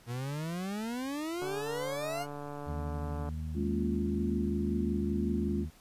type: exponential sweep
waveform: 40% pulse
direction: up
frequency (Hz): 115.9 to 737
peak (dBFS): -33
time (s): 0.06-2.27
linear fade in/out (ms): 50
type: click train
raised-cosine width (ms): 1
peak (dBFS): -28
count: 272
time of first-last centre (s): 1.42-3.289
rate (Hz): 145
type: harmonic tone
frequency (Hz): 78.4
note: D#2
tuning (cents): +14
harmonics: 1 / 2 / 3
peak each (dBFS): -35 / -41 / -45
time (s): 2.65-5.71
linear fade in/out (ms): 50
type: chord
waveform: sine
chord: Bb minor seventh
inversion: third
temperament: equal with one note detuned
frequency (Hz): 207.7 / 233.1 / 278.1 / 349.2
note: Ab3 / Bb3 / Db4 / F4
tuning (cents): 0 / 0 / +6 / 0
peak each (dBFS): -32 / -37 / -38 / -36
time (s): 3.54-5.66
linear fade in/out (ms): 50
effects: pink hiss -60 dBFS RMS until 5.8 s + resampled to 32000 Hz